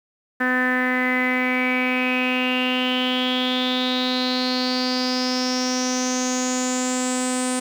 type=tone with low-pass filter sweep; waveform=sawtooth; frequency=253.2 Hz; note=B3; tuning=43 cents sharp; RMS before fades=-22 dBFS; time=0.4-7.6 s; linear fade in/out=10 ms; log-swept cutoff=1700 to 8700 Hz; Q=9.2; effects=8-bit